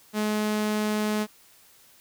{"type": "tone", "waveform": "sawtooth", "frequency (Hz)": 212.4, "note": "G#3", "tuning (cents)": 39, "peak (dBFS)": -20, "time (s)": [0.13, 1.27], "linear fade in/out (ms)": 50, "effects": ["white hiss -56 dBFS RMS until 2 s"]}